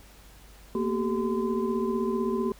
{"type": "tone cluster", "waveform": "sine", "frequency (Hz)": [228.5, 244.2, 384.5, 424.2, 1024], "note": ["A#3", "B3", "G4", "G#4", "C6"], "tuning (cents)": [-34, -19, -33, 37, -38], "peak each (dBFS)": [-29, -35, -28, -35, -36], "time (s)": [0.75, 2.52], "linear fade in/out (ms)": 2, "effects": ["added 50 Hz sine -51 dBFS peak until 2.59 s", "pink hiss -54 dBFS RMS until 2.59 s"]}